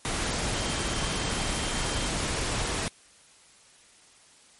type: tone in noise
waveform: sine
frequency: 3154 Hz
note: G7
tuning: 10 cents sharp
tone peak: -40 dBFS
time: 0.55-2.09 s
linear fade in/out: 0 ms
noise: pink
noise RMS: -29 dBFS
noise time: 0.05-2.88 s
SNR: -14 dB
effects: white hiss -56 dBFS RMS until 4.59 s + MP3 48 kbps